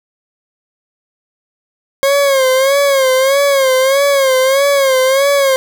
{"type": "tone with vibrato", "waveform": "40% pulse", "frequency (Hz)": 541, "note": "C#5", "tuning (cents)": -42, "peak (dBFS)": -8, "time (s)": [2.03, 5.56], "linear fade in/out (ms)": 0, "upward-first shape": "sine", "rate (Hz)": 1.6, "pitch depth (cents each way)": 81, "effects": []}